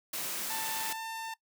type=noise; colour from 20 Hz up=white; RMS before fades=-36 dBFS; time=0.13-0.93 s; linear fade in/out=5 ms
type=tone with pitch glide; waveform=sawtooth; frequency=888 to 897.3 Hz; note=A5 to A5; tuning=+16 to +34 cents; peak=-33 dBFS; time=0.5-1.34 s; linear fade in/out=5 ms; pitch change=+18 cents; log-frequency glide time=0.94-1 s
effects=noise-tail reverb RT60 0.1 s tail -21 dB re dry + high-pass 150 Hz 12 dB/octave